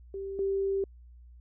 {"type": "tone pair in turn", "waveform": "sine", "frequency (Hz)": [391.1, 391.1], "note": ["G4", "G4"], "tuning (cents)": [-4, -4], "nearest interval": "unison", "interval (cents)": 0, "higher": "neither", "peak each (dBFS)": [-34, -26], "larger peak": "second", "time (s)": [[0.14, 0.39], [0.39, 0.84]], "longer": "second", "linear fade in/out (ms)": 2, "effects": ["added 60 Hz sine -49 dBFS peak until 1.4 s"]}